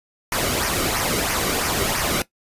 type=noise with flanger; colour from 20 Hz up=pink; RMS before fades=-22 dBFS; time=0.32-2.22 s; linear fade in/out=2 ms; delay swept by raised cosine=0.25 to 1.19 ms; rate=3 Hz; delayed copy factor=-0.55; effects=noise-tail reverb RT60 0.1 s tail -17 dB re dry + resampled to 32000 Hz